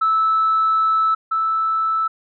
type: tone pair in turn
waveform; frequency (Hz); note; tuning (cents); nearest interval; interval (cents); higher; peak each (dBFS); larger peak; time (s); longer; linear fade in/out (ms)
sine; 1310 / 1314.9; E6 / E6; -11 / -5; unison; 6; second; -13 / -16; first; 0.01-1.15 / 1.31-2.08; first; 10
effects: tanh soft clip ceiling -10 dBFS